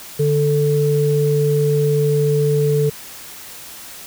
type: tone pair together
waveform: sine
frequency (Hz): 146.83 / 440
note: D3 / A4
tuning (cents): 0 / 0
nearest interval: octave + perfect fifth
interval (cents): 1900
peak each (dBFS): -16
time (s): 0.19-2.9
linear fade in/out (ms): 10
effects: white hiss -36 dBFS RMS until 4.06 s